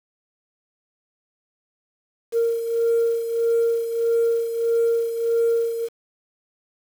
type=beating tone pair; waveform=sine; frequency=462.4 / 464 Hz; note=A#4 / A#4; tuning=-14 / -8 cents; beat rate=1.6 Hz; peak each=-18 / -24 dBFS; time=2.32-5.89 s; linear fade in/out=50 ms; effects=tanh soft clip ceiling -13 dBFS + 7-bit